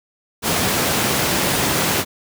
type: high-pass noise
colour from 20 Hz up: pink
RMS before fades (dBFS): -19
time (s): 0.42-2.05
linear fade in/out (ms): 50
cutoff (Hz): 120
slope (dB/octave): 12
effects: none